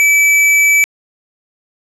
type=tone; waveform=square; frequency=2304 Hz; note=D7; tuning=34 cents flat; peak=-8 dBFS; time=0-0.84 s; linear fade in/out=0 ms; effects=low-pass 12000 Hz 12 dB/octave